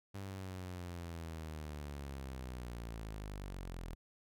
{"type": "linear sweep", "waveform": "sawtooth", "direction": "down", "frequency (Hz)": [99.2, 40.55], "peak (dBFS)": -39, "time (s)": [0.14, 3.95], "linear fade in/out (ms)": 10, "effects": []}